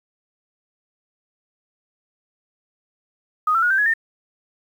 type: tone with pitch steps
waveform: sine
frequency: 1245 / 1342.1 / 1446.7 / 1559.6 / 1681.2 / 1812.3 Hz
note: D#6 / E6 / F#6 / G6 / G#6 / A#6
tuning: +1 / +31 / -39 / -9 / +21 / -49 cents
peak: -15 dBFS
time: 3.47-3.938 s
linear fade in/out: 5 ms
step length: 78 ms
effects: 8-bit